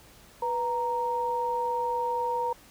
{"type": "tone pair together", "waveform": "sine", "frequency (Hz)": [491.7, 932], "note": ["B4", "A#5"], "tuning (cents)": [-8, -1], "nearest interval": "major seventh", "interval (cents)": 1107, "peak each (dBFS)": [-31, -27], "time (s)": [0.42, 2.53], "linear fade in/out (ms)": 5, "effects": ["pink hiss -54 dBFS RMS until 2.7 s"]}